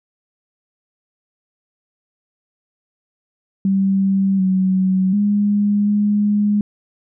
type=tone with pitch steps; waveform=sine; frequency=194.1 / 187.9 / 205.2 / 207 Hz; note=G3 / F#3 / G#3 / G#3; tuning=-17 / +27 / -21 / -5 cents; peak=-13 dBFS; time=3.65-6.61 s; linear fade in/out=2 ms; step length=740 ms; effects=none